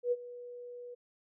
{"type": "tone with ADSR envelope", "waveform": "sine", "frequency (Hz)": 487.1, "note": "B4", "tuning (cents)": -24, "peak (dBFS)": -25, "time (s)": [0.03, 0.95], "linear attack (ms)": 87, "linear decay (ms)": 39, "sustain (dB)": -18, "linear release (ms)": 14, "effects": []}